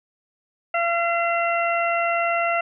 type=harmonic tone; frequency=682 Hz; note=F5; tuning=41 cents flat; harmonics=1 / 2 / 3 / 4; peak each=-22 / -25 / -27 / -28 dBFS; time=0.74-2.61 s; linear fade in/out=5 ms; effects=none